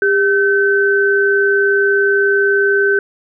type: tone pair together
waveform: sine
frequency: 400.6 / 1531.8 Hz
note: G4 / G6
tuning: +38 / -40 cents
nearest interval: octave + major seventh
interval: 2322 cents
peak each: -13 dBFS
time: 0.02-2.99 s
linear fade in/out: 2 ms
effects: none